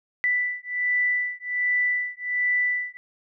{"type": "beating tone pair", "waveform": "sine", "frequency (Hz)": [1979, 1980.3], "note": ["B6", "B6"], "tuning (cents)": [3, 4], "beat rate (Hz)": 1.3, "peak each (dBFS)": -25, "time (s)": [0.24, 2.97], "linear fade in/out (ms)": 0, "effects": []}